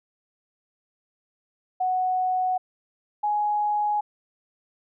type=tone pair in turn; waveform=sine; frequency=740 / 835.2 Hz; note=F#5 / G#5; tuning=0 / +10 cents; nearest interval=major second; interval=210 cents; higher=second; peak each=-21 dBFS; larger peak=neither; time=1.8-2.58 / 3.23-4.01 s; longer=neither; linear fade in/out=10 ms; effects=none